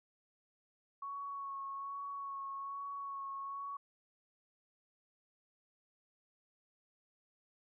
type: tone with vibrato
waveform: sine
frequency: 1108.7 Hz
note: C#6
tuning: in tune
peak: -40 dBFS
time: 1.02-3.77 s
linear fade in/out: 5 ms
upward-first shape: sine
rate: 1.2 Hz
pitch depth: 19 cents each way
effects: none